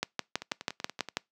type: two click trains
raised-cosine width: 0.2 ms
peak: -21 / -11 dBFS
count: 8 / 8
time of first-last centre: 0.42-1.087 / 0.03-1.17 s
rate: 10.5 / 6.14 Hz
effects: noise-tail reverb RT60 0.2 s tail -25 dB re dry + high-pass 150 Hz 12 dB/octave